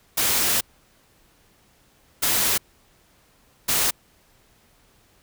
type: noise bursts at uneven times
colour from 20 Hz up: white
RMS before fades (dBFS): -21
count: 3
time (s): 0.17-0.61 / 2.22-2.58 / 3.68-3.91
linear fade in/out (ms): 10
effects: pink hiss -59 dBFS RMS until 5.22 s